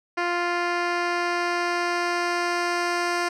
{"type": "tone with low-pass filter sweep", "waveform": "10% pulse", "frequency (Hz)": 349.2, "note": "F4", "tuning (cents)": 0, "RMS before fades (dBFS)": -25, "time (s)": [0.17, 3.29], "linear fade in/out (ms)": 10, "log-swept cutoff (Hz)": [3500, 7000], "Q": 0.83, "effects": []}